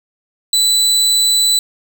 30% pulse tone, 3981 Hz, B7, 13 cents sharp, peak -8 dBFS, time 0.53-1.59 s, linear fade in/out 2 ms, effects 7-bit

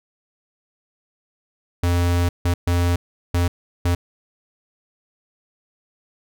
square tone bursts at uneven times, 87.31 Hz, F2, in tune, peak -17 dBFS, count 5, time 1.83-2.29 / 2.45-2.54 / 2.67-2.96 / 3.34-3.48 / 3.85-3.95 s, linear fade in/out 5 ms, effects none

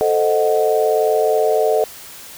sine chord, A diminished seventh, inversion none, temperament equal, 440 / 523.3 / 622.3 / 740 Hz, A4 / C5 / Eb5 / Gb5, 0 / 0 / 0 / 0 cents, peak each -16 / -22 / -18 / -21 dBFS, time 0.01-1.84 s, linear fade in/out 0 ms, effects white hiss -37 dBFS RMS until 2.37 s

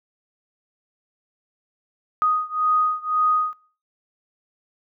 sine beating tone pair, 1244.5 / 1246.4 Hz, D#6 / D#6, 0 / +3 cents, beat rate 1.9 Hz, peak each -21 / -22 dBFS, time 2.22-3.53 s, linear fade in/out 0 ms, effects noise-tail reverb RT60 0.4 s tail -20 dB re dry

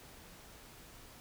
silence, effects pink hiss -55 dBFS RMS until 1.2 s

